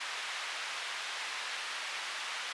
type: band-pass noise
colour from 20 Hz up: white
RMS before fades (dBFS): -39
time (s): 0-2.53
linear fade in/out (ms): 10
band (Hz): 1000 to 3000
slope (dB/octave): 12
effects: resampled to 24000 Hz